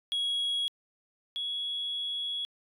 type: tone pair in turn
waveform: sine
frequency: 3322 / 3351 Hz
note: G#7 / G#7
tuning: 0 / +15 cents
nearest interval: unison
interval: 15 cents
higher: second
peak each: -25 / -30 dBFS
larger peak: first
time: 0.12-0.68 / 1.36-2.45 s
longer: second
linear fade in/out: 0 ms
effects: tanh soft clip ceiling -26 dBFS